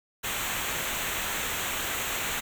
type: noise with comb filter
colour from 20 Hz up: pink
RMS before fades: -31 dBFS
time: 0.23-2.41 s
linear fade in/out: 20 ms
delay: 0.2 ms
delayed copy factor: -0.7
effects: none